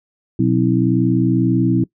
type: tone cluster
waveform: sine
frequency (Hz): 122.5 / 183 / 264.5 / 324.7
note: B2 / F#3 / C4 / E4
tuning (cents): -14 / -19 / +19 / -26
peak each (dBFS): -18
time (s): 0.39-1.84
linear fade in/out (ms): 5
effects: noise-tail reverb RT60 0.1 s tail -21 dB re dry